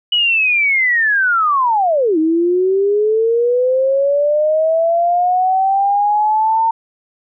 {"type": "linear two-way sweep", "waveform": "sine", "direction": "down then up", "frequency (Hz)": [2960, 311.1, 911], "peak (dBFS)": -11, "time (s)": [0.12, 6.71], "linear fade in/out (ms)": 5, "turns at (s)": 2.18, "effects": []}